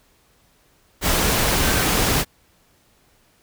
sine tone in noise, 1548 Hz, G6, 22 cents flat, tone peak -28 dBFS, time 1.6-1.85 s, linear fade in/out 50 ms, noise pink, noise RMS -19 dBFS, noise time 1.01-2.25 s, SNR -12 dB, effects pink hiss -59 dBFS RMS until 3.42 s

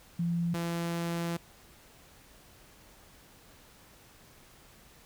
sine / sawtooth tone pair in turn, 170.6 / 169.52 Hz, F3 / E3, -40 / +49 cents, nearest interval unison, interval 11 cents, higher first, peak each -27 dBFS, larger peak neither, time 0.19-0.54 / 0.54-1.37 s, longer second, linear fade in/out 5 ms, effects pink hiss -57 dBFS RMS until 5.05 s

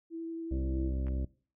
sine tone with vibrato, 329.6 Hz, E4, in tune, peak -36 dBFS, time 0.1-0.92 s, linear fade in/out 50 ms, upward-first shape sine, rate 11 Hz, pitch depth 9 cents each way
harmonic tone, 65.41 Hz, C2, in tune, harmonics 1 / 2 / 3 / 4 / 5 / 6 / 8 / 9, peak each -31 / -42 / -46 / -43 / -46 / -53 / -55 / -51 dBFS, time 0.51-1.25 s, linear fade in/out 5 ms
clicks, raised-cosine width 0.5 ms, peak -37 dBFS, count 2, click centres 1.068 / 1.083 s
effects noise-tail reverb RT60 0.4 s tail -20 dB re dry

